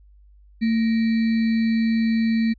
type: tone with sample-and-hold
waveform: sine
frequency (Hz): 225.4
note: A3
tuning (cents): +42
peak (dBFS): -17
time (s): 0.61-2.54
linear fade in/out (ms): 20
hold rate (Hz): 2100
effects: added 50 Hz sine -48 dBFS peak until 2.58 s + resampled to 11025 Hz